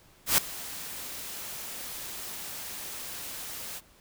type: noise with ADSR envelope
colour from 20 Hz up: white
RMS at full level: -20 dBFS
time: 0.26-3.81 s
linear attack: 120 ms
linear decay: 4 ms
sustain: -19 dB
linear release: 39 ms
effects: pink hiss -59 dBFS RMS until 4 s